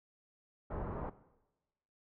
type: low-pass noise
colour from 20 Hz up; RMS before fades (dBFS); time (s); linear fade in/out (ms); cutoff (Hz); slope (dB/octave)
pink; -40; 0.7-1.1; 10; 1200; 24
effects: noise-tail reverb RT60 1.0 s tail -17 dB re dry